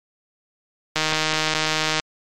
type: click train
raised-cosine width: 0.2 ms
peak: -3 dBFS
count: 163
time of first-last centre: 0.96-1.998 s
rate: 156 Hz
effects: MP3 96 kbps